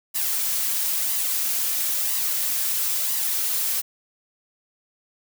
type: noise with flanger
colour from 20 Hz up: blue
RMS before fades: -24 dBFS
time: 0.14-3.82 s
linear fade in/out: 20 ms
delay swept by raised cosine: 1 to 4.6 ms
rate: 1 Hz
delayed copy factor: +0.5
effects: none